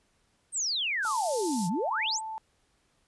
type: exponential two-way sweep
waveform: sine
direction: down then up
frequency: 8880 to 164.81 to 8880 Hz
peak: -27 dBFS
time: 0.52-2.21 s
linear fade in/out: 50 ms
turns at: 1.68 s
type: high-pass noise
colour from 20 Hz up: pink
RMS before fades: -37 dBFS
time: 1.02-1.7 s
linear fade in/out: 50 ms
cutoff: 4900 Hz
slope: 24 dB/octave
type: tone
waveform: sine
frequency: 880 Hz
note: A5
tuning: in tune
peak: -34 dBFS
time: 1.05-2.38 s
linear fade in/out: 0 ms
effects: pink hiss -70 dBFS RMS until 3.07 s + resampled to 24000 Hz